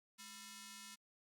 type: ring-modulated tone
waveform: 5% pulse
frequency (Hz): 784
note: G5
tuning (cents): 0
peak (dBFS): -37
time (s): 0.18-0.96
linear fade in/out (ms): 20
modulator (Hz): 573
effects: Opus 48 kbps